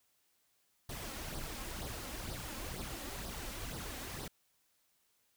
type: noise with flanger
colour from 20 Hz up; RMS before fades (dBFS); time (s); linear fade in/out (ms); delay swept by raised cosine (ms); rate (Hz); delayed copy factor
pink; -43; 0.89-4.28; 5; 0.2 to 3.8; 2.1; +0.6
effects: white hiss -75 dBFS RMS until 5.36 s